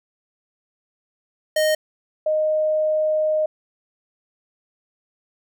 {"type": "tone pair in turn", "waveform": ["square", "sine"], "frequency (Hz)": [619, 619], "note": ["D#5", "D#5"], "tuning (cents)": [-9, -9], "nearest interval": "unison", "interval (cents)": 0, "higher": "neither", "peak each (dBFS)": -17, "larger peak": "neither", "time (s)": [[1.56, 1.75], [2.26, 3.46]], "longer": "second", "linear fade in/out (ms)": 5, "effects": []}